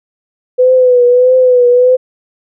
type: tone with vibrato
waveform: sine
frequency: 500 Hz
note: B4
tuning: 21 cents sharp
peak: -4 dBFS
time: 0.58-1.97 s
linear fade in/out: 20 ms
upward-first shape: triangle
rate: 1.6 Hz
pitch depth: 55 cents each way
effects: none